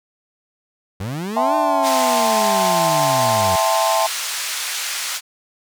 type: linear two-way sweep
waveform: 30% pulse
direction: up then down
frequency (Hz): 87.8 to 304.9 to 87.8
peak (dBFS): -21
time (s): 1-3.56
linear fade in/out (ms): 5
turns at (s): 1.55
type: chord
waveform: sine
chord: A minor seventh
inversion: second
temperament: equal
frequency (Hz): 659.3 / 784 / 880 / 1046.5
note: E5 / G5 / A5 / C6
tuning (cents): 0 / 0 / 0 / 0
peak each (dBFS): -19 / -23 / -20 / -22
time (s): 1.36-4.07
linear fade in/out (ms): 10
type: band-pass noise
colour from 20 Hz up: white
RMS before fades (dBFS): -25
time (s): 1.82-5.21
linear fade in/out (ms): 50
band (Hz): 1100 to 7700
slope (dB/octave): 12
effects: none